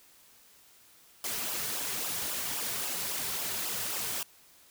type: noise with flanger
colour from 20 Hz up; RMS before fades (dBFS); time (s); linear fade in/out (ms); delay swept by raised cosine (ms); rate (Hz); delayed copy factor
white; -34; 1.24-4.23; 2; 0.47 to 3.77; 3.7; -0.65
effects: white hiss -59 dBFS RMS until 4.7 s